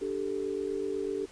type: chord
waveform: sine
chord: D suspended fourth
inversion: none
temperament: equal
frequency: 293.7 / 392 / 440 Hz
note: D4 / G4 / A4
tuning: 0 / 0 / 0 cents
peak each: -38 / -32 / -35 dBFS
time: 0.01-1.26 s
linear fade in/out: 10 ms
effects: pink hiss -53 dBFS RMS until 1.31 s + resampled to 22050 Hz